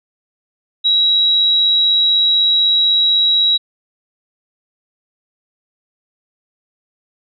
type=tone; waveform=sine; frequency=3868 Hz; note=B7; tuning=37 cents flat; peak=-10 dBFS; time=0.84-3.58 s; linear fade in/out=20 ms; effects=none